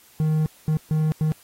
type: tone bursts at uneven times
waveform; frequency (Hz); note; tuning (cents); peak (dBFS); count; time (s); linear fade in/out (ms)
triangle; 155.56; D#3; 0; -16; 4; 0.2-0.46 / 0.68-0.77 / 0.91-1.12 / 1.21-1.32; 0
effects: white hiss -53 dBFS RMS until 1.43 s + AAC 48 kbps